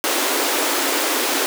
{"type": "high-pass noise", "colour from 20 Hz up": "pink", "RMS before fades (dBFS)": -20, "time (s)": [0.04, 1.46], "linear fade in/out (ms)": 0, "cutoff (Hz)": 260, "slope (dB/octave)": 96, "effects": []}